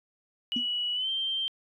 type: tone with pitch glide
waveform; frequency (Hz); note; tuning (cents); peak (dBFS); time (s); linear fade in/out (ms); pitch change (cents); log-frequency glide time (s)
sine; 2934 to 3145; F#7 to G7; -15 to +5; -27; 0.52-1.48; 0; +120; 0.94-1.1
type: tone with exponential decay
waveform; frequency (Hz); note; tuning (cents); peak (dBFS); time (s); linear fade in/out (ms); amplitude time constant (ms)
sine; 243.5; B3; -24; -25; 0.56-0.68; 5; 24
effects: tanh soft clip ceiling -18 dBFS